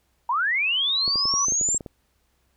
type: linear sweep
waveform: sine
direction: up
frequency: 899 to 7540 Hz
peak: -20 dBFS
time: 0.29-1.78 s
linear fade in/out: 5 ms
type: tone with exponential growth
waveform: sine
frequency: 1108.7 Hz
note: C#6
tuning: in tune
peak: -24 dBFS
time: 0.34-1.45 s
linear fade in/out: 2 ms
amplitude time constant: 240 ms
type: clicks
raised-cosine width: 2 ms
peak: -22 dBFS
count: 11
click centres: 1.079 / 1.157 / 1.255 / 1.339 / 1.484 / 1.522 / 1.613 / 1.688 / 1.746 / 1.808 / 1.862 s
effects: added 64 Hz sine -69 dBFS peak until 2.56 s + pink hiss -69 dBFS RMS until 2.56 s